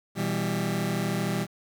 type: chord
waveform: sawtooth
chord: E minor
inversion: second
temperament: just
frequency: 123.61 / 164.81 / 197.78 Hz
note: B2 / E3 / G3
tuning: +2 / 0 / +16 cents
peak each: -28 / -26 / -25 dBFS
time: 0.15-1.47 s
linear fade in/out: 50 ms
effects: 9-bit

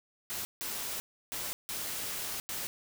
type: noise bursts at uneven times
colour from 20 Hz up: white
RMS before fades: -37 dBFS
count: 5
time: 0.3-0.45 / 0.61-1 / 1.32-1.53 / 1.69-2.4 / 2.49-2.67 s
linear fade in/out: 0 ms
effects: none

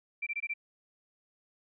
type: tone bursts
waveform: sine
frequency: 2349 Hz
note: D7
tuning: in tune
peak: -31 dBFS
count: 5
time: 0.22-0.539 s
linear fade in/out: 10 ms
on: 47 ms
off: 21 ms
effects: none

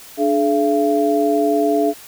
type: tone cluster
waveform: sine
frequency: 294.4 / 425.3 / 679 Hz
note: D4 / G#4 / F5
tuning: +4 / +41 / -49 cents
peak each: -18 dBFS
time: 0.17-1.94 s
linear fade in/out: 50 ms
effects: white hiss -40 dBFS RMS until 2.07 s

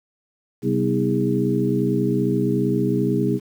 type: tone cluster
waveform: sine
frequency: 130.5 / 193 / 248.1 / 319 / 408.3 Hz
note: C3 / G3 / B3 / D#4 / G#4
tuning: -4 / -27 / +8 / +43 / -29 cents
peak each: -24 dBFS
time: 0.62-3.4 s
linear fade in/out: 50 ms
effects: 8-bit

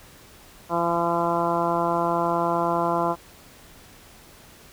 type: harmonic tone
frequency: 170.3 Hz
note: F3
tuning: 43 cents flat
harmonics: 1 / 2 / 3 / 4 / 5 / 6 / 7 / 8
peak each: -31 / -28 / -30 / -26 / -29 / -26 / -34 / -34 dBFS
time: 0.69-3.16 s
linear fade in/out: 50 ms
effects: pink hiss -49 dBFS RMS until 4.72 s

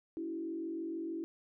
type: tone with frequency modulation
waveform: sine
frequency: 329.7 Hz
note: E4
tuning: in tune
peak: -36 dBFS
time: 0.17-1.24 s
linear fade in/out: 0 ms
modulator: 46.4 Hz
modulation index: 0.74
effects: none

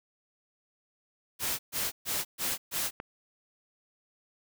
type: noise bursts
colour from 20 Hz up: white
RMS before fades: -31 dBFS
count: 5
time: 1.39-2.91 s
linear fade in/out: 50 ms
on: 200 ms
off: 130 ms
type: click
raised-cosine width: 0.5 ms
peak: -22 dBFS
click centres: 3.001 s
effects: none

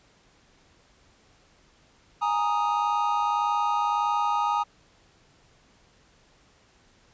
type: chord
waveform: triangle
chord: Ab suspended second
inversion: none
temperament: equal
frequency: 830.6 / 932.3 / 1244.5 Hz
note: Ab5 / Bb5 / Eb6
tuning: 0 / 0 / 0 cents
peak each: -25 dBFS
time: 2.21-4.64 s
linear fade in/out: 20 ms
effects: pink hiss -60 dBFS RMS until 7.13 s + resampled to 16000 Hz

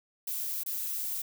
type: noise with dropouts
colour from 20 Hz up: violet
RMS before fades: -34 dBFS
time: 0.27-1.22 s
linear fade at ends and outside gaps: 5 ms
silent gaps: 0.635-0.661 s
effects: none

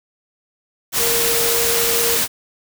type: tone in noise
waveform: sine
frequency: 466.2 Hz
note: A#4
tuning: in tune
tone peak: -22 dBFS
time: 0.97-2.2 s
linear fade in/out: 50 ms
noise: white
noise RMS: -18 dBFS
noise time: 0.92-2.28 s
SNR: -7 dB
effects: none

